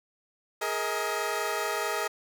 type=chord; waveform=15% pulse; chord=Ab suspended second; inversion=none; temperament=equal with one note detuned; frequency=415.3 / 466.2 / 635.3 Hz; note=Ab4 / Bb4 / Eb5; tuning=0 / 0 / +36 cents; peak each=-26 / -27 / -26 dBFS; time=0.61-2.08 s; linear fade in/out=10 ms; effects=none